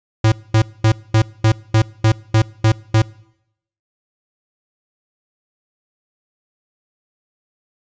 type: tone bursts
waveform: square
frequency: 110 Hz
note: A2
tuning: in tune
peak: -10 dBFS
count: 10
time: 0.24-3.02 s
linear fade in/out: 5 ms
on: 80 ms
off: 220 ms
effects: noise-tail reverb RT60 0.8 s tail -23 dB re dry + resampled to 16000 Hz